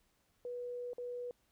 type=tone with dropouts; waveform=sine; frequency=488.7 Hz; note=B4; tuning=18 cents flat; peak=-39 dBFS; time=0.45-1.31 s; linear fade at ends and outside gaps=1 ms; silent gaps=0.933-0.982 s; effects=pink hiss -75 dBFS RMS until 1.51 s